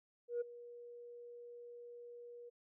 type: tone with ADSR envelope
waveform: sine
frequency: 478.8 Hz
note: A#4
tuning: 46 cents sharp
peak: -32 dBFS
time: 0.28-2.5 s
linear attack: 130 ms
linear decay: 15 ms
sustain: -18 dB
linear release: 16 ms
effects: tanh soft clip ceiling -32 dBFS